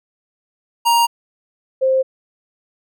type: tone pair in turn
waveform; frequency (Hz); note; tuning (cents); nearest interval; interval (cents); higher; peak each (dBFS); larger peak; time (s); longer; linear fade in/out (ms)
square / sine; 937 / 525.9; A#5 / C5; +9 / +9; minor seventh; 1000; first; -12; neither; 0.85-1.07 / 1.81-2.03; neither; 20
effects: none